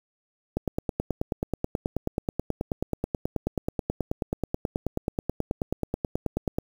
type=click train; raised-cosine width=2 ms; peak=-12 dBFS; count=57; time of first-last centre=0.57-6.585 s; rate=9.31 Hz; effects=7-bit